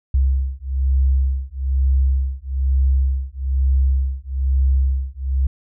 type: beating tone pair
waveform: sine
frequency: 66 / 67.1 Hz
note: C2 / C2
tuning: +16 / +44 cents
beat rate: 1.1 Hz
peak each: -18 dBFS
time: 0.14-5.47 s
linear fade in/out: 5 ms
effects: none